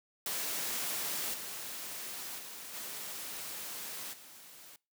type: noise with level steps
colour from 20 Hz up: white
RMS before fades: -36 / -42 / -46 / -42 / -53 dBFS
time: 0.26-4.76 s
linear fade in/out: 2 ms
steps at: 1.33 / 2.38 / 2.73 / 4.12 s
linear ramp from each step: 20 ms
effects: noise-tail reverb RT60 0.3 s tail -24 dB re dry + high-pass 150 Hz 12 dB/octave